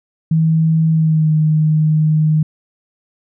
sine tone with pitch glide, 160.6 to 155.04 Hz, E3 to D#3, -45 to -6 cents, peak -10 dBFS, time 0.31-2.43 s, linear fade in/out 5 ms, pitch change -61 cents, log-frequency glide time 0.91-1.32 s, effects none

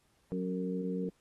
harmonic tone with a mistuned harmonic, 92 Hz, F#2, 9 cents flat, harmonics 2 / 3 / 4 / 5, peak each -34 / -39 / -44 / -38 dBFS, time 0.32-1.09 s, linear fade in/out 0 ms, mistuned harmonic 4, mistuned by +35 cents, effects pink hiss -72 dBFS RMS until 1.2 s + AAC 32 kbps

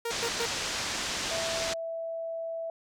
sawtooth tone bursts, 466.2 Hz, A#4, in tune, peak -26 dBFS, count 3, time 0.05-0.459 s, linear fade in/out 5 ms, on 63 ms, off 110 ms
white low-pass noise, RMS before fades -33 dBFS, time 0.1-1.74 s, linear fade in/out 10 ms, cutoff 6600 Hz, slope 24 dB/octave
sine tone, 659.3 Hz, E5, in tune, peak -32 dBFS, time 1.31-2.7 s, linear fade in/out 2 ms
effects none

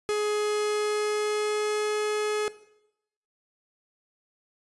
45% pulse tone with pitch glide, 419.8 to 423 Hz, G#4 to G#4, +19 to +32 cents, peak -24 dBFS, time 0.09-2.48 s, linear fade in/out 0 ms, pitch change +13 cents, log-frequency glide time 0.33-1.95 s, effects noise-tail reverb RT60 0.8 s tail -17 dB re dry + resampled to 24000 Hz

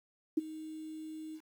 sine tone with ADSR envelope, 313.4 Hz, D#4, 13 cents sharp, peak -23 dBFS, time 0.37-1.41 s, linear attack 8 ms, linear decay 22 ms, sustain -18 dB, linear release 62 ms, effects 10-bit

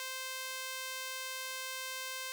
sawtooth tone with high-pass filter, 521 Hz, C5, 7 cents flat, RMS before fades -41 dBFS, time 0-2.32 s, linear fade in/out 0 ms, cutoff 1500 Hz, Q 0.55, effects none

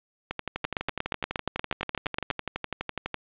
two click trains, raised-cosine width 0.3 ms, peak -10 / -13 dBFS, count 15 / 35, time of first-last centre 0.65-2.303 / 0.31-3.143 s, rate 8.47 / 12 Hz, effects resampled to 8000 Hz + 8-bit

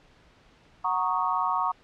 sine chord, D# minor seventh, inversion first, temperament equal, 740 / 932.3 / 1108.7 / 1244.5 Hz, F#5 / A#5 / C#6 / D#6, 0 / 0 / 0 / 0 cents, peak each -31 / -28 / -27 / -32 dBFS, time 0.84-1.72 s, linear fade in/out 10 ms, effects pink hiss -58 dBFS RMS until 1.83 s + low-pass 4000 Hz 12 dB/octave

